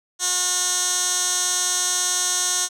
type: tone with band-pass filter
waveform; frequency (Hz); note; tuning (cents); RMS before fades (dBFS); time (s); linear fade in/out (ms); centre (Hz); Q
15% pulse; 361.9; F#4; -38; -22; 0.19-2.69; 50; 6900; 2.6
effects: none